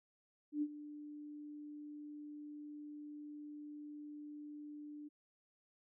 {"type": "tone with ADSR envelope", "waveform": "sine", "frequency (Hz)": 296.4, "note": "D4", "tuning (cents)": 16, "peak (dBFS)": -32, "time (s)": [0.52, 5.09], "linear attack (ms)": 100, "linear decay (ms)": 54, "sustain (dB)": -15, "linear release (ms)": 18, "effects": []}